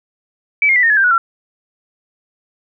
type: tone with pitch steps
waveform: sine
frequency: 2300 / 2134 / 1979.3 / 1836.1 / 1703.3 / 1580 / 1465.7 / 1359.7 Hz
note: D7 / C7 / B6 / A#6 / G#6 / G6 / F#6 / F6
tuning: -37 / +34 / +3 / -27 / +43 / +13 / -17 / -47 cents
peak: -9 dBFS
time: 0.62-1.18 s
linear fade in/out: 2 ms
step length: 70 ms
effects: none